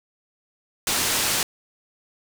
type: low-pass noise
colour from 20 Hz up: white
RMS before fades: -23 dBFS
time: 0.87-1.43 s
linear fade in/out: 2 ms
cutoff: 9600 Hz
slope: 12 dB/octave
effects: none